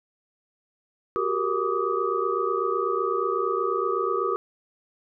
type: tone cluster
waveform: sine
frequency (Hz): 370.6 / 398.7 / 466.4 / 1161 / 1246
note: F#4 / G4 / A#4 / D6 / D#6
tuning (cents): +3 / +29 / +1 / -20 / +2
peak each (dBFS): -29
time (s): 1.16-4.36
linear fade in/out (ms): 0
effects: none